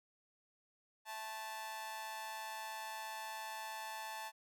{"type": "tone with amplitude modulation", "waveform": "sawtooth", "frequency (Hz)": 877, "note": "A5", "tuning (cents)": -6, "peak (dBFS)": -36, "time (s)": [1.05, 4.32], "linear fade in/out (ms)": 50, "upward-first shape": "sine", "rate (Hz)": 217, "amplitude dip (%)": 75, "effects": []}